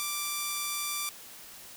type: tone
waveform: 5% pulse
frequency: 1174.7 Hz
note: D6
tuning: in tune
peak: -19 dBFS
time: 0-1.09 s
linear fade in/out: 0 ms
effects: white hiss -48 dBFS RMS until 1.76 s